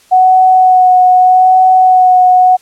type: tone with vibrato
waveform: sine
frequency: 740 Hz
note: F#5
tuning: in tune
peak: -3 dBFS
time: 0.11-2.57 s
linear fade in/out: 20 ms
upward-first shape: sine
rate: 0.81 Hz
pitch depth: 16 cents each way
effects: white hiss -46 dBFS RMS until 2.61 s + low-pass 10000 Hz 12 dB/octave